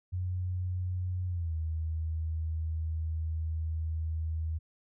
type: tone with pitch glide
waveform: sine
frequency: 90.7 to 79.88 Hz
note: F#2 to D#2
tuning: -34 to +46 cents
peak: -30 dBFS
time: 0.12-4.59 s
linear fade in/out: 20 ms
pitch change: -220 cents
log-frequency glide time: 1.28-1.54 s
effects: none